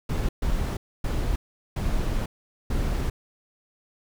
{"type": "noise bursts at uneven times", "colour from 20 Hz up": "brown", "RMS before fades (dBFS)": -25, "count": 5, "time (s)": [[0.09, 0.29], [0.42, 0.77], [1.04, 1.36], [1.76, 2.26], [2.7, 3.1]], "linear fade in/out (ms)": 5, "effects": []}